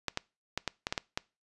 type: clicks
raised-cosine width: 0.2 ms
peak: -13 dBFS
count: 8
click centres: 0.083 / 0.174 / 0.576 / 0.677 / 0.869 / 0.925 / 0.978 / 1.175 s
effects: noise-tail reverb RT60 0.3 s tail -24 dB re dry + resampled to 24000 Hz